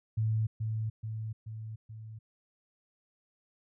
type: tone with echo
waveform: sine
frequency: 110 Hz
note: A2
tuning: in tune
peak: -26 dBFS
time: 0.17-0.47 s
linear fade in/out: 10 ms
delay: 430 ms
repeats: 4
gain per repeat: -4 dB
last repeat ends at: 2.19 s
effects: none